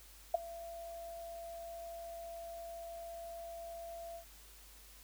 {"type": "tone with ADSR envelope", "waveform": "sine", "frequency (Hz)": 675, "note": "E5", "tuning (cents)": 41, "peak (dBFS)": -23, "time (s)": [0.34, 4.25], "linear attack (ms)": 6, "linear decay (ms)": 13, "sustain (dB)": -21, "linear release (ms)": 94, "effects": ["added 50 Hz sine -59 dBFS peak until 5.03 s", "white hiss -59 dBFS RMS until 5.03 s"]}